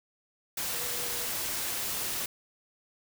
sine tone in noise, 483.6 Hz, B4, 36 cents flat, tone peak -44 dBFS, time 0.73-1.26 s, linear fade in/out 5 ms, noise white, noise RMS -33 dBFS, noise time 0.57-2.26 s, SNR -14 dB, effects none

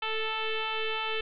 sine tone with frequency modulation, 1318.5 Hz, E6, in tune, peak -28 dBFS, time 0.02-1.21 s, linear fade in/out 5 ms, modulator 440 Hz, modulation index 4.5, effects none

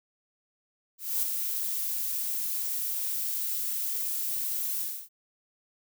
violet noise with ADSR envelope, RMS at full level -26 dBFS, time 0.98-5.09 s, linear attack 250 ms, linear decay 4 ms, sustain -5 dB, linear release 290 ms, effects none

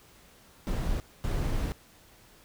brown noise bursts at uneven times, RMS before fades -29 dBFS, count 2, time 0.67-1 / 1.24-1.72 s, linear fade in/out 0 ms, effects pink hiss -57 dBFS RMS until 2.44 s

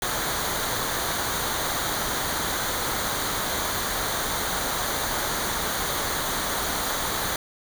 pink noise with comb filter, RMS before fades -27 dBFS, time 0.02-7.36 s, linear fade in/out 2 ms, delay 0.38 ms, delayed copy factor -0.6, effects none

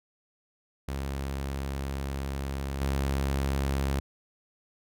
sawtooth tone with level steps, 68.4 Hz, C#2, 23 cents flat, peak -27 / -22 dBFS, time 0.88-4 s, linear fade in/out 5 ms, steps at 2.81 s, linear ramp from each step 2 ms, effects none

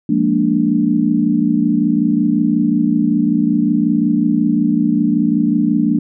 sine chord, Bb dominant seventh, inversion second, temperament equal, 174.61 / 207.7 / 233.1 / 293.7 Hz, F3 / Ab3 / Bb3 / D4, 0 / 0 / 0 / 0 cents, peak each -20 / -18 / -16 / -16 dBFS, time 0.09-5.99 s, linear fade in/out 5 ms, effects none

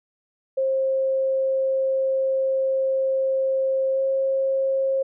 sine tone with pitch glide, 532 to 536.6 Hz, C5 to C5, +29 to +44 cents, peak -19 dBFS, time 0.57-5.03 s, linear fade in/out 10 ms, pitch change +15 cents, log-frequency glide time 3.93-4 s, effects none

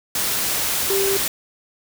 sine tone in noise, 392.6 Hz, G4, 3 cents sharp, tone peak -19 dBFS, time 0.9-1.17 s, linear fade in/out 2 ms, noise white, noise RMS -22 dBFS, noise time 0.15-1.28 s, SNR 0 dB, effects none

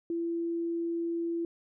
sine tone, 336.9 Hz, E4, 38 cents sharp, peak -29 dBFS, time 0.1-1.45 s, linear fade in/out 2 ms, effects none

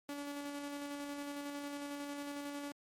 sawtooth tone with tremolo, 286.5 Hz, D4, 43 cents flat, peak -36 dBFS, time 0.09-2.72 s, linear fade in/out 2 ms, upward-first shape square, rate 11 Hz, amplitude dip 25%, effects MP3 64 kbps

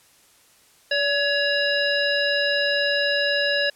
harmonic tone with a mistuned harmonic, 561 Hz, C#5, 21 cents sharp, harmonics 1 / 3 / 5 / 7 / 9, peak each -24 / -23 / -27 / -28 / -30 dBFS, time 0.91-3.7 s, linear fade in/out 5 ms, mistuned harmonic 1, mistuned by +40 cents, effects white hiss -56 dBFS RMS until 3.75 s + low-pass 12000 Hz 12 dB/octave

